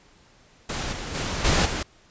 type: noise with level steps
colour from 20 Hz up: pink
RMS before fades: -29 / -33 / -28 / -20 / -28 dBFS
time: 0.69-1.83 s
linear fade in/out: 5 ms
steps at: 0.92 / 1.14 / 1.44 / 1.65 s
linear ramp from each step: 10 ms
effects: pink hiss -56 dBFS RMS until 2.1 s + resampled to 16000 Hz